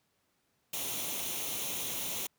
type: noise with comb filter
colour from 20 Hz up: white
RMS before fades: -36 dBFS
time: 0.73-2.27 s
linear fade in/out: 5 ms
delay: 0.31 ms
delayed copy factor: +0.6
effects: pink hiss -75 dBFS RMS until 2.38 s + high-pass 100 Hz 12 dB/octave